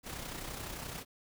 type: noise with amplitude modulation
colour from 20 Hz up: pink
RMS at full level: -40 dBFS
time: 0.03-1.05 s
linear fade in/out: 50 ms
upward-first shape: sine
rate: 31.6 Hz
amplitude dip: 50%
effects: none